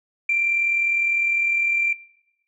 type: tone with amplitude modulation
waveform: sine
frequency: 2362 Hz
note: D7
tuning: 9 cents sharp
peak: -15 dBFS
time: 0.29-1.93 s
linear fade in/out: 5 ms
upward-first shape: sine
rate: 39.9 Hz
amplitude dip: 40%
effects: noise-tail reverb RT60 0.9 s tail -21 dB re dry + tanh soft clip ceiling -11 dBFS